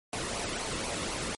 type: noise with flanger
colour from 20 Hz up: pink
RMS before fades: -34 dBFS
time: 0.13-1.35 s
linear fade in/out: 0 ms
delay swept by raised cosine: 0.56 to 1.31 ms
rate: 4 Hz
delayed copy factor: -0.5
effects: MP3 48 kbps